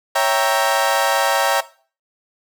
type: chord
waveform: 30% pulse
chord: C# diminished seventh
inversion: none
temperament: equal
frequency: 554.4 / 659.3 / 784 / 932.3 Hz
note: C#5 / E5 / G5 / Bb5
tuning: 0 / 0 / 0 / 0 cents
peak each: -18 dBFS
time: 0.15-1.61 s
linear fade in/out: 10 ms
effects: noise-tail reverb RT60 0.4 s tail -17 dB re dry